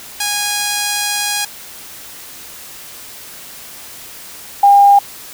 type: tone pair in turn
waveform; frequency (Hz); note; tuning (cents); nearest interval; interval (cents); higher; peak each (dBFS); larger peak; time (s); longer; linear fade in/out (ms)
5% pulse / sine; 824 / 804.7; G#5 / G5; -14 / +45; unison; 41; first; -4; neither; 0.2-1.45 / 4.63-4.99; first; 5
effects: white hiss -34 dBFS RMS until 5.33 s